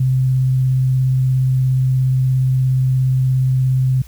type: tone with vibrato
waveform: sine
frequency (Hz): 130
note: C3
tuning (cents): -11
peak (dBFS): -12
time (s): 0-4.02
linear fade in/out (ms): 5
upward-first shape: sine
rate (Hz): 17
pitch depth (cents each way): 11
effects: added 60 Hz sine -37 dBFS peak until 4.07 s + white hiss -48 dBFS RMS until 4.07 s